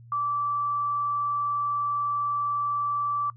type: tone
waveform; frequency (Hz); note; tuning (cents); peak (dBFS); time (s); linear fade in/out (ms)
sine; 1162; D6; -19; -24; 0.12-3.3; 2
effects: noise-tail reverb RT60 0.1 s tail -21 dB re dry + added 117 Hz sine -46 dBFS peak until 3.36 s